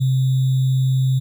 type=tone with sample-and-hold; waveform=sine; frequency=131.1 Hz; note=C3; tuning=4 cents sharp; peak=-14 dBFS; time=0-1.2 s; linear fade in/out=20 ms; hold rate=3675 Hz; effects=none